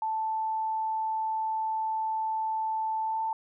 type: tone with pitch glide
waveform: sine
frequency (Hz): 880 to 888.2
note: A5 to A5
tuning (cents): 0 to +16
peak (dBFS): -27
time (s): 0.02-3.33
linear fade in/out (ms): 2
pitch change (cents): +16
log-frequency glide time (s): 3.02-3.22
effects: none